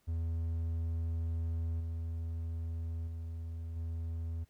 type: tone with level steps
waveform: triangle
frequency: 82.41 Hz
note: E2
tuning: in tune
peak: -30 / -33 / -36 / -33 dBFS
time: 0.07-4.45 s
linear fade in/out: 20 ms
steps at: 1.8 / 3.07 / 3.76 s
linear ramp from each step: 5 ms
effects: pink hiss -73 dBFS RMS until 4.49 s